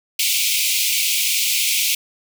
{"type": "high-pass noise", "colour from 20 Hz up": "pink", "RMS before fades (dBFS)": -19, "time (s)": [0.19, 1.95], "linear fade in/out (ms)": 5, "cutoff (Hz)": 2200, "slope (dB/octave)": 96, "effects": []}